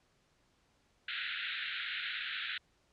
pink band-pass noise, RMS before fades -39 dBFS, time 1.08-2.58 s, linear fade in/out 5 ms, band 1400 to 4000 Hz, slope 96 dB/octave, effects pink hiss -72 dBFS RMS until 2.92 s + low-pass 7000 Hz 12 dB/octave

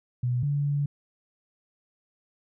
sine tone pair in turn, 123.47 / 143.6 Hz, B2 / D3, 0 / -39 cents, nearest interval minor third, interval 261 cents, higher second, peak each -23 dBFS, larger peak neither, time 0.23-0.43 / 0.43-0.86 s, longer second, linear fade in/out 5 ms, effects none

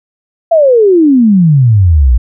sine exponential sweep, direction down, 687 to 55.7 Hz, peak -3 dBFS, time 0.51-2.18 s, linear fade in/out 10 ms, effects none

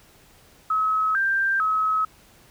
sine tone with pitch steps, 1283 / 1580 / 1282 Hz, E6 / G6 / E6, -47 / +13 / -49 cents, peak -19 dBFS, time 0.7-2.05 s, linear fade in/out 5 ms, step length 450 ms, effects pink hiss -54 dBFS RMS until 2.5 s

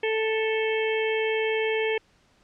harmonic tone with a mistuned harmonic, 440.1 Hz, A4, in tune, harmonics 1 / 2 / 4 / 5 / 6 / 7, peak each -24 / -35 / -34 / -32 / -34 / -37 dBFS, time 0.03-1.98 s, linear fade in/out 5 ms, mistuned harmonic 7, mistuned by +40 cents, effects pink hiss -62 dBFS RMS until 2.43 s + low-pass 6000 Hz 12 dB/octave

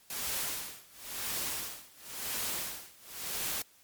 white noise with tremolo, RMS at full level -34 dBFS, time 0.1-3.62 s, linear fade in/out 2 ms, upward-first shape sine, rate 0.96 Hz, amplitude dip 95%, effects white hiss -62 dBFS RMS until 3.83 s + MP3 96 kbps

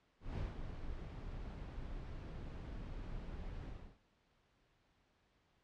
brown noise with ADSR envelope, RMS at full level -39 dBFS, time 0.2-3.99 s, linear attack 180 ms, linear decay 160 ms, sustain -7 dB, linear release 320 ms, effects pink hiss -75 dBFS RMS until 5.63 s + low-pass 4000 Hz 12 dB/octave

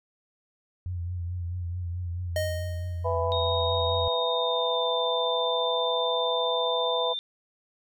sine tone with vibrato, 88 Hz, F2, 14 cents sharp, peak -29 dBFS, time 0.86-4.08 s, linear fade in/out 0 ms, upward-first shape triangle, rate 4.6 Hz, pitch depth 58 cents each way
square tone with exponential decay, 620 Hz, D#5, 6 cents flat, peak -25 dBFS, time 2.36-3.28 s, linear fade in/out 2 ms, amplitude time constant 200 ms
harmonic tone, 165.7 Hz, E3, 9 cents sharp, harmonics 3 / 4 / 5 / 6, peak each -28 / -30 / -37 / -30 dBFS, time 3.04-7.14 s, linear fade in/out 20 ms
sine tone with pitch glide, 3729 to 3585 Hz, A#7 to A7, 0 to +32 cents, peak -29 dBFS, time 3.32-7.19 s, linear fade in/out 0 ms, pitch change -68 cents, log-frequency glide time 4.01-4.88 s
effects none

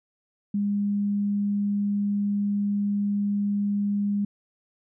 sine tone, 203.3 Hz, G#3, 37 cents flat, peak -22 dBFS, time 0.54-4.25 s, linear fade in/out 5 ms, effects none

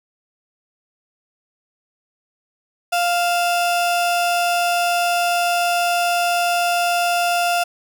35% pulse tone pair together, 698.5 / 2632 Hz, F5 / E7, 0 / -3 cents, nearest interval octave + major seventh, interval 2297 cents, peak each -15 / -26 dBFS, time 2.92-7.64 s, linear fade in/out 10 ms, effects none

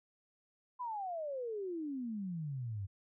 sine exponential sweep, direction down, 1022 to 93.5 Hz, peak -37 dBFS, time 0.79-2.87 s, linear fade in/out 20 ms, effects none

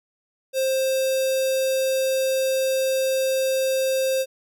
square tone with notch filter, 528 Hz, C5, 16 cents sharp, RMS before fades -22 dBFS, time 0.53-4.26 s, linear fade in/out 50 ms, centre 1300 Hz, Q 0.61, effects none

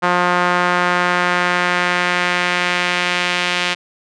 sawtooth tone with band-pass filter sweep, 177.8 Hz, F3, 31 cents sharp, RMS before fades -17 dBFS, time 0.02-3.75 s, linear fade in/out 20 ms, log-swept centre 1200 to 2800 Hz, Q 1.4, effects resampled to 22050 Hz

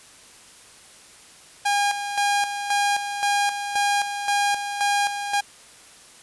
sawtooth tone with tremolo, 812 Hz, G#5, 39 cents flat, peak -15 dBFS, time 1.65-5.41 s, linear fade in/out 10 ms, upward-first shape square, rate 1.9 Hz, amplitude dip 60%, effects white hiss -48 dBFS RMS until 6.22 s + resampled to 24000 Hz

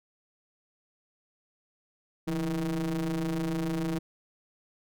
square ring-modulated tone, 78.2 Hz, D#2, 9 cents sharp, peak -26 dBFS, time 2.27-3.99 s, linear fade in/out 10 ms, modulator 248 Hz, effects none

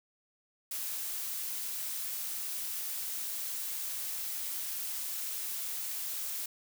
blue noise, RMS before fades -37 dBFS, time 0.71-6.46 s, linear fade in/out 5 ms, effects none

